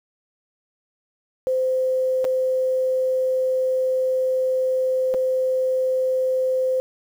sine tone with dropouts, 517 Hz, C5, 21 cents flat, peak -18 dBFS, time 1.47-6.8 s, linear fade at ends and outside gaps 0 ms, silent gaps 2.244-2.25 / 5.14-5.145 s, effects 8-bit

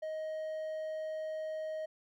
triangle tone, 627 Hz, D#5, 13 cents sharp, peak -34 dBFS, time 0.02-1.86 s, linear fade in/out 10 ms, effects none

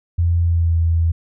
sine tone with pitch glide, 85.3 to 82.97 Hz, F2 to E2, -40 to +12 cents, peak -13 dBFS, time 0.18-1.12 s, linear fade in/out 10 ms, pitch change -48 cents, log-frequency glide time 0.43-0.76 s, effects none

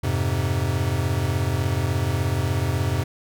square chord, F minor, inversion none, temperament equal, 87.31 / 103.83 / 130.81 Hz, F2 / Ab2 / C3, 0 / 0 / 0 cents, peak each -26 dBFS, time 0.03-3.04 s, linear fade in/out 10 ms, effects none

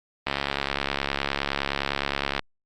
click train, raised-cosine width 0.3 ms, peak -8 dBFS, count 149, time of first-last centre 0.27-2.393 s, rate 69.7 Hz, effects Opus 24 kbps

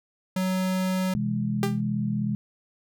square tone, 186.3 Hz, F#3, 12 cents sharp, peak -24 dBFS, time 0.36-1.14 s, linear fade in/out 5 ms
sine chord, C augmented, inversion none, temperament equal with one note detuned, 128.27 / 164.81 / 207.7 Hz, C3 / E3 / G#3, -34 / 0 / 0 cents, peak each -29 / -32 / -26 dBFS, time 1.15-2.35 s, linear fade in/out 0 ms
sawtooth tone with exponential decay, 396.8 Hz, G4, 21 cents sharp, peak -18 dBFS, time 1.63-1.81 s, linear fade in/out 0 ms, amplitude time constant 37 ms
effects none

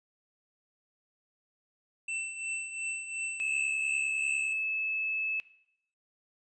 square tone with tremolo, 2676 Hz, E7, 25 cents sharp, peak -31 dBFS, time 2.08-4.53 s, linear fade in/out 5 ms, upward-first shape triangle, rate 2.8 Hz, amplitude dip 65%
sine tone, 2606 Hz, E7, 20 cents flat, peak -29 dBFS, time 3.4-5.4 s, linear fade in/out 0 ms
effects noise-tail reverb RT60 0.7 s tail -17 dB re dry + resampled to 22050 Hz

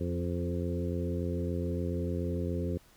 harmonic tone with a mistuned harmonic, 87 Hz, F2, 6 cents flat, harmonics 1 / 2 / 3 / 4 / 5 / 6, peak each -33 / -36 / -38 / -39 / -40 / -41 dBFS, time 0-2.78 s, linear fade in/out 10 ms, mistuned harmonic 4, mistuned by +16 cents, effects pink hiss -61 dBFS RMS until 2.96 s

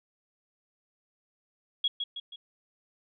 sine tone with echo, 3322 Hz, G#7, in tune, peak -23 dBFS, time 1.84-1.88 s, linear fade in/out 5 ms, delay 160 ms, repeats 3, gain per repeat -6 dB, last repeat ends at 2.36 s, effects none

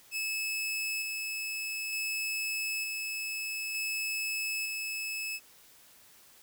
sawtooth tone with tremolo, 2600 Hz, E7, 24 cents flat, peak -28 dBFS, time 0.11-5.4 s, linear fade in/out 50 ms, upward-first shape square, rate 0.55 Hz, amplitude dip 25%, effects white hiss -58 dBFS RMS until 6.42 s

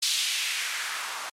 blue noise with band-pass filter sweep, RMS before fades -29 dBFS, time 0.02-1.3 s, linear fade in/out 10 ms, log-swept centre 4000 to 940 Hz, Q 1.6, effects low-pass 11000 Hz 12 dB/octave + MP3 96 kbps

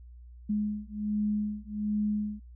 sine beating tone pair, 209.1 / 210.4 Hz, G#3 / G#3, +12 / +23 cents, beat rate 1.3 Hz, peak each -31 dBFS, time 0.49-2.4 s, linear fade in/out 10 ms, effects added 60 Hz sine -46 dBFS peak until 2.55 s

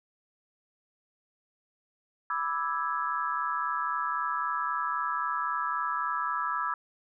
sine chord, E dominant seventh, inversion second, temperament equal, 987.8 / 1174.7 / 1318.5 / 1661.2 Hz, B5 / D6 / E6 / G#6, 0 / 0 / 0 / 0 cents, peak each -34 / -34 / -31 / -36 dBFS, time 2.3-6.74 s, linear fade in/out 2 ms, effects none

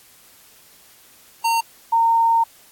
square / sine tone pair in turn, 917 / 917 Hz, A#5 / A#5, -29 / -29 cents, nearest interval unison, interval 0 cents, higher neither, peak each -17 / -13 dBFS, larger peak second, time 1.44-1.61 / 1.92-2.44 s, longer second, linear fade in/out 10 ms, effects white hiss -50 dBFS RMS until 2.71 s + AAC 64 kbps

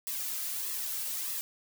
blue noise with flanger, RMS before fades -35 dBFS, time 0.07-1.41 s, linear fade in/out 0 ms, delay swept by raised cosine 1.3 to 2.8 ms, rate 1.6 Hz, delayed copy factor -0.6, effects none

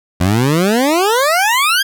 20% pulse exponential sweep, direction up, 84.6 to 1652 Hz, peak -6 dBFS, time 0.2-1.83 s, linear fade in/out 10 ms, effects none

